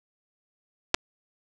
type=clicks; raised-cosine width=0.2 ms; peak=-3 dBFS; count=2; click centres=0.943 / 0.946 s; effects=none